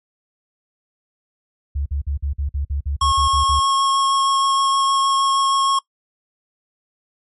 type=tone bursts; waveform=sine; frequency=70.8 Hz; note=C#2; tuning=37 cents sharp; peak=-19 dBFS; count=12; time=1.75-3.598 s; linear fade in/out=10 ms; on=110 ms; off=48 ms
type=tone with vibrato; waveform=square; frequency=1090 Hz; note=C#6; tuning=29 cents flat; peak=-16 dBFS; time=3.01-5.79 s; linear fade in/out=5 ms; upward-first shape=triangle; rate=6.4 Hz; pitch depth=10 cents each way
effects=noise-tail reverb RT60 0.1 s tail -22 dB re dry + MP3 48 kbps